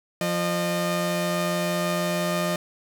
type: tone pair together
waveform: sawtooth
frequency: 174.61 / 610.1 Hz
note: F3 / D#5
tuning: 0 / -34 cents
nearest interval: octave + minor seventh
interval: 2166 cents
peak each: -22 dBFS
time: 0.21-2.56 s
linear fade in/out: 2 ms
effects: none